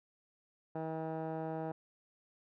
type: tone with low-pass filter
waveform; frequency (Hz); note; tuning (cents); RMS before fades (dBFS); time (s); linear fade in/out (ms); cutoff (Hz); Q
15% pulse; 160; D#3; +49; -39; 0.75-1.72; 5; 920; 3.3
effects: none